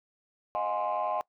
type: chord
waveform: sine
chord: F minor seventh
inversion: third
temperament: equal with one note detuned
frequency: 622.3 / 713.1 / 830.6 / 1046.5 Hz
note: Eb5 / F5 / Ab5 / C6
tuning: 0 / +36 / 0 / 0 cents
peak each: -32 dBFS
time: 0.55-1.21 s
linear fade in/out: 0 ms
effects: noise-tail reverb RT60 0.1 s tail -23 dB re dry + tanh soft clip ceiling -22 dBFS